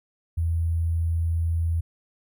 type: tone with sample-and-hold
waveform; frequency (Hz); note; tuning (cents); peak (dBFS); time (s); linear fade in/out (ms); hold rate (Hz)
sine; 83; E2; +12; -21; 0.37-1.81; 10; 11025
effects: none